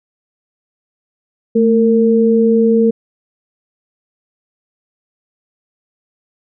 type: tone pair together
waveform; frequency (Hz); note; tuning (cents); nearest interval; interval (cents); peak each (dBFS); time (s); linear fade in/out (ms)
sine; 221.9 / 457.9; A3 / A#4; +15 / -31; octave + minor second; 1254; -11; 1.55-2.91; 10
effects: none